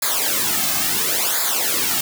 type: noise with flanger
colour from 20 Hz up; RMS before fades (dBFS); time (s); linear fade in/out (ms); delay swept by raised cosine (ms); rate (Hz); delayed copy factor
white; -20; 0.02-2.01; 5; 0.34 to 2.14; 0.72; -0.85
effects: none